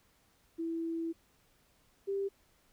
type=tone pair in turn; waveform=sine; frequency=330 / 394.6 Hz; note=E4 / G4; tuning=+2 / +11 cents; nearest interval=minor third; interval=309 cents; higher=second; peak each=-33 / -31 dBFS; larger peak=second; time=0.58-1.13 / 2.07-2.29 s; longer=first; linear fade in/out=20 ms; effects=pink hiss -69 dBFS RMS until 2.72 s